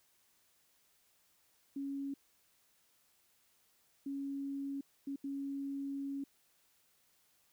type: tone bursts at uneven times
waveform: sine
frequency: 277.2 Hz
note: C#4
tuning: in tune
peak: -37 dBFS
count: 4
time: 1.76-2.14 / 4.06-4.81 / 5.07-5.16 / 5.24-6.24 s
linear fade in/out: 5 ms
effects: white hiss -72 dBFS RMS until 7.52 s